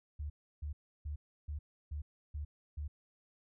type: tone bursts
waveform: sine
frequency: 74 Hz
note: D2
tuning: 14 cents sharp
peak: -37 dBFS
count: 7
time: 0.19-2.88 s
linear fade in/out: 10 ms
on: 110 ms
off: 320 ms
effects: none